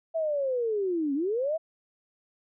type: linear two-way sweep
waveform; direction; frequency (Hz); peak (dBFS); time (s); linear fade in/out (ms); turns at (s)
sine; down then up; 663 to 268.1 to 663; -25; 0.14-1.58; 20; 1.14
effects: none